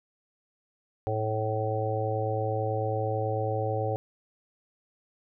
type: harmonic tone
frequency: 109.1 Hz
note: A2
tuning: 14 cents flat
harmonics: 1 / 3 / 4 / 5 / 6 / 7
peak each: -30 / -39 / -33 / -32 / -43 / -33 dBFS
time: 1.07-3.96 s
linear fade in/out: 0 ms
effects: none